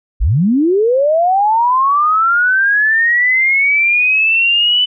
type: linear sweep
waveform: sine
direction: up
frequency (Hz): 36.71 to 3007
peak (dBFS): -9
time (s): 0.2-4.86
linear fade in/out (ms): 20
effects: none